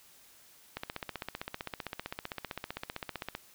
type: click train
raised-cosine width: 0.3 ms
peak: -20 dBFS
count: 41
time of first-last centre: 0.77-3.351 s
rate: 15.5 Hz
effects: white hiss -59 dBFS RMS until 3.54 s